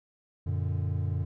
triangle chord, Gb augmented, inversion none, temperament equal, 92.5 / 116.54 / 146.83 Hz, Gb2 / Bb2 / D3, 0 / 0 / 0 cents, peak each -27 / -32 / -32 dBFS, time 0.46-1.25 s, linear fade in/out 10 ms, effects none

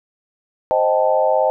sine chord, A half-diminished seventh, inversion first, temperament equal, 523.3 / 622.3 / 784 / 880 Hz, C5 / Eb5 / G5 / A5, 0 / 0 / 0 / 0 cents, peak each -18 / -17 / -21 / -21 dBFS, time 0.71-1.5 s, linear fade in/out 0 ms, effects none

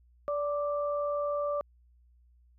sine tone pair together, 580.9 / 1174.7 Hz, D5 / D6, -19 / 0 cents, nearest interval octave, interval 1219 cents, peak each -29 / -35 dBFS, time 0.28-1.61 s, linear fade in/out 0 ms, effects added 60 Hz sine -59 dBFS peak until 2.58 s

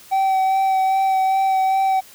triangle tone with vibrato, 767 Hz, G5, 38 cents flat, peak -13 dBFS, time 0.11-2.01 s, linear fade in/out 20 ms, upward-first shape sine, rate 2.5 Hz, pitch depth 15 cents each way, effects white hiss -45 dBFS RMS until 2.14 s

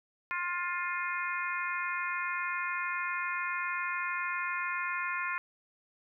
harmonic tone, 352.8 Hz, F4, 18 cents sharp, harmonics 3 / 4 / 5 / 6 / 7, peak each -36 / -37 / -38 / -39 / -39 dBFS, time 0.31-5.38 s, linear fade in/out 0 ms, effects none

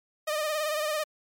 sawtooth tone with vibrato, 611 Hz, D#5, 32 cents flat, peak -23 dBFS, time 0.27-1.04 s, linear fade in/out 10 ms, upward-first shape sine, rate 18 Hz, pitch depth 50 cents each way, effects MP3 96 kbps

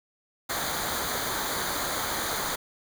pink noise with comb filter, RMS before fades -30 dBFS, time 0.49-2.56 s, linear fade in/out 10 ms, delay 0.37 ms, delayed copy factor -0.75, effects none

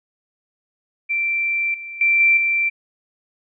sine tone with level steps, 2349 Hz, D7, in tune, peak -18 / -30 / -13 / -11 / -16 dBFS, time 1.09-2.7 s, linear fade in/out 20 ms, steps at 1.74 / 2.01 / 2.2 / 2.37 s, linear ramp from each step 2 ms, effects none

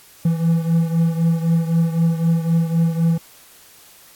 triangle beating tone pair, 164.81 / 168.71 Hz, E3 / E3, 0 / +40 cents, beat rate 3.9 Hz, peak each -14 / -19 dBFS, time 0.25-3.18 s, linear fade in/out 5 ms, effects white hiss -47 dBFS RMS until 4.15 s + AAC 64 kbps

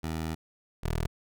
15% pulse tone pair in turn, 80.1 / 40.32 Hz, E2 / E1, -49 / -38 cents, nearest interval octave, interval 1189 cents, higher first, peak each -25 / -22 dBFS, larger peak second, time 0.03-0.35 / 0.83-1.07 s, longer first, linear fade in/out 10 ms, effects none

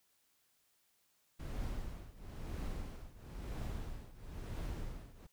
brown noise with tremolo, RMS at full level -39 dBFS, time 1.39-5.27 s, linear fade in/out 10 ms, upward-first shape triangle, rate 1 Hz, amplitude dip 90%, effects white hiss -75 dBFS RMS until 5.32 s

